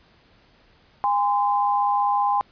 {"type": "tone pair together", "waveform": "sine", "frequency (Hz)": [815, 1030.4], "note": ["G#5", "C6"], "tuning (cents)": [-33, -27], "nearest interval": "major third", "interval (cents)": 406, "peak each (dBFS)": [-20, -22], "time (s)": [1.04, 2.41], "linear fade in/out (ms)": 0, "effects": ["pink hiss -57 dBFS RMS until 2.51 s", "resampled to 11025 Hz"]}